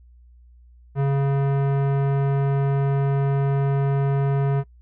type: tone with tanh clipping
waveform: sine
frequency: 138.59 Hz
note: C#3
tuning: in tune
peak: -20 dBFS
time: 0.95-4.64 s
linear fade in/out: 50 ms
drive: 18 dB
effects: noise-tail reverb RT60 0.1 s tail -25 dB re dry + added 60 Hz sine -47 dBFS peak until 4.81 s